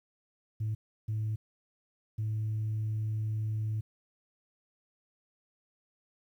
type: tone bursts at uneven times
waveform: sine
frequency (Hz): 108.5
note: A2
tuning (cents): -24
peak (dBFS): -28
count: 3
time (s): 0.6-0.75 / 1.08-1.36 / 2.18-3.81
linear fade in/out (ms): 10
effects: tanh soft clip ceiling -27 dBFS + 11-bit